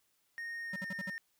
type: tone with pitch glide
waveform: triangle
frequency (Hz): 1852 to 1827.6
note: A#6 to A#6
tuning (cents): -12 to -35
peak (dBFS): -37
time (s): 0.38-1.18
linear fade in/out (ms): 0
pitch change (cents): -23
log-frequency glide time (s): 0.63-0.84
type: tone bursts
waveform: square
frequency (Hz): 190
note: F#3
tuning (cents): +46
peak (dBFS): -40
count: 5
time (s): 0.73-1.101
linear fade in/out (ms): 5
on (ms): 31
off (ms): 54
effects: white hiss -75 dBFS RMS until 1.39 s